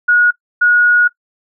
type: tone pair in turn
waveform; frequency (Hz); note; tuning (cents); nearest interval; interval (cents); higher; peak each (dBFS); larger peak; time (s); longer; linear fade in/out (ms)
sine; 1450 / 1450; F#6 / F#6; -35 / -35; unison; 0; neither; -7; neither; 0.08-0.31 / 0.61-1.08; second; 10
effects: noise-tail reverb RT60 0.1 s tail -21 dB re dry